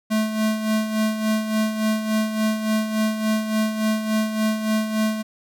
square tone with tremolo, 217.2 Hz, A3, 22 cents flat, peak -18 dBFS, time 0.1-5.23 s, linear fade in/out 20 ms, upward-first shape sine, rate 3.5 Hz, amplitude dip 60%, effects none

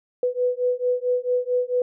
sine beating tone pair, 493.9 / 498.4 Hz, B4 / B4, 0 / +16 cents, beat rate 4.5 Hz, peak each -23 dBFS, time 0.23-1.82 s, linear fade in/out 2 ms, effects none

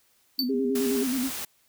sine tone with vibrato, 257.1 Hz, C4, 30 cents flat, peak -25 dBFS, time 0.38-1.31 s, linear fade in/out 50 ms, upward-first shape square, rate 9.4 Hz, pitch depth 70 cents each way
square tone with exponential decay, 4544 Hz, C#8, 42 cents sharp, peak -20 dBFS, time 0.39-0.51 s, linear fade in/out 1 ms, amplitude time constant 26 ms
sine tone, 405 Hz, G#4, 43 cents flat, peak -26 dBFS, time 0.49-1.04 s, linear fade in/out 10 ms
white noise, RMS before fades -34 dBFS, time 0.75-1.45 s, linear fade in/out 5 ms
effects white hiss -65 dBFS RMS until 1.68 s

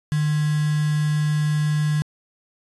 sine tone with quantisation, 151 Hz, D3, 48 cents sharp, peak -18 dBFS, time 0.12-2.02 s, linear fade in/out 0 ms, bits 5, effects resampled to 24000 Hz

